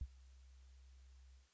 sine tone with ADSR envelope, 64.9 Hz, C2, 13 cents flat, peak -37 dBFS, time 0.01-1.49 s, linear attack 3 ms, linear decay 51 ms, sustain -22 dB, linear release 140 ms, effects white hiss -74 dBFS RMS until 1.53 s + resampled to 16000 Hz

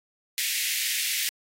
pink high-pass noise, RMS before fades -27 dBFS, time 0.38-1.29 s, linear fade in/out 0 ms, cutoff 1900 Hz, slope 48 dB/octave, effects AAC 48 kbps

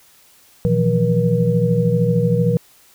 sine tone cluster, 120.5 / 162.9 / 176 / 479.2 Hz, B2 / E3 / F3 / A#4, -42 / -20 / +14 / +48 cents, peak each -19 dBFS, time 0.65-2.57 s, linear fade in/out 0 ms, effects white hiss -51 dBFS RMS until 2.94 s

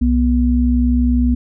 sine tone pair together, 64.1 / 244 Hz, C2 / B3, -35 / -21 cents, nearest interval octave + major seventh, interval 2314 cents, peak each -14 dBFS, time 0.01-1.35 s, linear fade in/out 10 ms, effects none

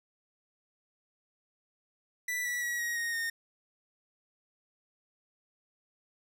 45% pulse tone with pitch steps, 1975.5 / 1947.2 / 1919.3 / 1891.7 / 1864.6 / 1837.9 Hz, B6 / B6 / B6 / A#6 / A#6 / A#6, 0 / -25 / -50 / +25 / 0 / -25 cents, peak -31 dBFS, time 2.28-3.3 s, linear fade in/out 5 ms, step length 170 ms, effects none

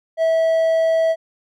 triangle tone, 651 Hz, E5, 22 cents flat, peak -12 dBFS, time 0.17-1.16 s, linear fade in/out 50 ms, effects none

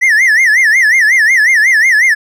triangle tone with vibrato, 1905 Hz, A#6, 37 cents sharp, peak -4 dBFS, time 0.01-2.15 s, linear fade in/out 20 ms, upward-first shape sine, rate 5.5 Hz, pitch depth 200 cents each way, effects none

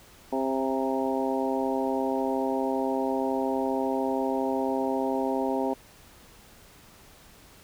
harmonic tone with a mistuned harmonic, 132.7 Hz, C3, 25 cents sharp, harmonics 2 / 3 / 4 / 5 / 6 / 7, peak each -29 / -31 / -32 / -33 / -34 / -34 dBFS, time 0.32-5.74 s, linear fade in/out 10 ms, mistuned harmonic 6, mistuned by +18 cents, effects pink hiss -53 dBFS RMS until 7.63 s

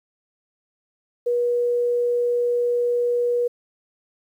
sine tone, 482.7 Hz, B4, 40 cents flat, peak -18 dBFS, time 1.26-3.48 s, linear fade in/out 10 ms, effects 9-bit

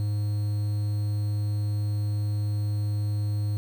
triangle tone with quantisation, 103.83 Hz, G#2, in tune, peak -22 dBFS, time 0-3.57 s, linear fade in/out 0 ms, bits 8, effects none

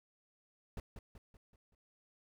brown noise with echo, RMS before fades -42 dBFS, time 0.77-0.8 s, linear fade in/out 2 ms, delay 190 ms, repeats 5, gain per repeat -6 dB, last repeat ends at 1.75 s, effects none

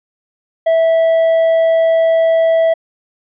triangle tone, 655 Hz, E5, 11 cents flat, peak -7 dBFS, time 0.66-2.74 s, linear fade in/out 10 ms, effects resampled to 8000 Hz

